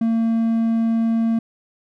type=tone; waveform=triangle; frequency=227.3 Hz; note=A#3; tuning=43 cents flat; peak=-14 dBFS; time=0.01-1.39 s; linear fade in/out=5 ms; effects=none